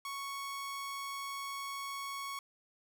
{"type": "tone", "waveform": "sawtooth", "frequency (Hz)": 1108.7, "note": "C#6", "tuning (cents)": 0, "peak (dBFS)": -35, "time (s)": [0.05, 2.39], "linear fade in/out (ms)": 2, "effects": []}